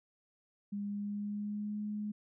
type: tone with pitch glide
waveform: sine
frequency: 203 to 209.6 Hz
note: G#3 to G#3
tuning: -39 to +16 cents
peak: -35 dBFS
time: 0.72-2.12 s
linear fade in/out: 10 ms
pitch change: +55 cents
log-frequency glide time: 0.82-1.8 s
effects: none